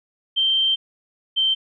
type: tone pair in turn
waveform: sine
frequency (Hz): 3136 / 3120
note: G7 / G7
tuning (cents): 0 / -9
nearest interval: unison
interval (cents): 9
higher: first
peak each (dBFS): -16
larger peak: neither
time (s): 0.36-0.76 / 1.36-1.55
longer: first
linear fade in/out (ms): 20
effects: none